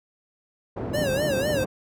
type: band-pass noise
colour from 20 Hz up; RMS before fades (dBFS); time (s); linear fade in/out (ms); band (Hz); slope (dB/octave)
pink; -29; 0.76-1.66; 10; 100 to 570; 12
type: tone with vibrato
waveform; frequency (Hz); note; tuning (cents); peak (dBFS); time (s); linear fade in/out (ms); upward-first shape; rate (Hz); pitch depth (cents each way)
square; 562; C#5; +24; -24; 0.93-1.65; 20; sine; 4; 140
effects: none